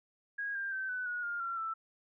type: tone with pitch steps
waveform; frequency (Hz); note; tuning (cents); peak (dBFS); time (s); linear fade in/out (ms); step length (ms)
sine; 1643 / 1593.5 / 1545.4 / 1498.8 / 1453.6 / 1409.8 / 1367.3 / 1326.1; G#6 / G6 / G6 / F#6 / F#6 / F6 / F6 / E6; -19 / +28 / -25 / +22 / -31 / +16 / -37 / +10; -34; 0.38-1.74; 10; 170
effects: none